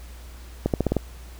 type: accelerating click train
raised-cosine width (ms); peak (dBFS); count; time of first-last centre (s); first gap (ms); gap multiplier
2; -7; 6; 0.66-0.967; 78; 0.88
effects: added 60 Hz sine -39 dBFS peak until 1.39 s + pink hiss -49 dBFS RMS until 1.39 s